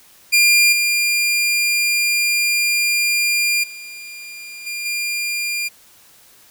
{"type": "tone with level steps", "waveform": "sawtooth", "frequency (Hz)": 2400, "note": "D7", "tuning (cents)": 37, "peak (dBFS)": [-7, -12, -29, -21, -17], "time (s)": [0.32, 5.69], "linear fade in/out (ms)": 20, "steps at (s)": [0.72, 3.63, 4.66, 4.85], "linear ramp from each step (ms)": 10, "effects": ["white hiss -49 dBFS RMS until 6.5 s"]}